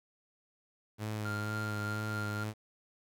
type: tone with vibrato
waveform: sawtooth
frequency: 106.2 Hz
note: G#2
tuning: 39 cents sharp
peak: -31 dBFS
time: 0.98-2.54 s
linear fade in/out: 50 ms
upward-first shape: sine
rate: 2.1 Hz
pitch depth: 28 cents each way
type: tone with tremolo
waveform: triangle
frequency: 1396.9 Hz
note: F6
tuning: in tune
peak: -35 dBFS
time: 1.25-2.44 s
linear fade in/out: 5 ms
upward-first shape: sine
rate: 3.5 Hz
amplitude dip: 35%
effects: 10-bit